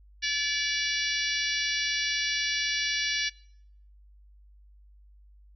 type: harmonic tone with a mistuned harmonic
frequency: 576 Hz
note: D5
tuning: 34 cents flat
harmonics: 3 / 4 / 5 / 6 / 7 / 8 / 9 / 10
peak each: -32 / -33 / -34 / -35 / -35 / -36 / -37 / -37 dBFS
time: 0.22-3.3 s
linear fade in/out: 20 ms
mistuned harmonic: 9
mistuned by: +27 cents
effects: noise-tail reverb RT60 0.7 s tail -22 dB re dry + added 50 Hz sine -52 dBFS peak until 5.55 s